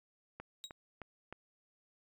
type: click train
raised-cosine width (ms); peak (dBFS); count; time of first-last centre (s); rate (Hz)
0.5; -30; 4; 0.4-1.326; 3.24
type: tone with exponential decay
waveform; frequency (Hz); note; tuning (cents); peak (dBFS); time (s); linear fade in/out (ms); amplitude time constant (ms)
35% pulse; 3812; A#7; +38; -36; 0.64-0.72; 0; 16
effects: resampled to 32000 Hz